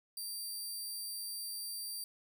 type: tone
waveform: 15% pulse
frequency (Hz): 4699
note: D8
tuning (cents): 0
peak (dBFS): -33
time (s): 0.17-2.04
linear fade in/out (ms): 2
effects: none